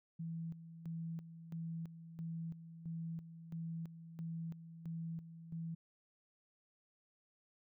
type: tone with tremolo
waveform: sine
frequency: 164.81 Hz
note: E3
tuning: in tune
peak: -40 dBFS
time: 0.19-5.75 s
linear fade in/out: 10 ms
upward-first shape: square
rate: 1.5 Hz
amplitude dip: 70%
effects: none